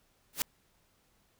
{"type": "noise with exponential growth", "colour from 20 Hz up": "white", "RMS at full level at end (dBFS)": -25, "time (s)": [0.33, 0.42], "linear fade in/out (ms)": 1, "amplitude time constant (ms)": 19, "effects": ["pink hiss -70 dBFS RMS until 1.39 s"]}